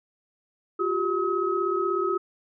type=tone cluster; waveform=sine; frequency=354.9 / 391.3 / 1276 Hz; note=F4 / G4 / D#6; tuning=+28 / -3 / +43 cents; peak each=-27 dBFS; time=0.79-2.18 s; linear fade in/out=10 ms; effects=none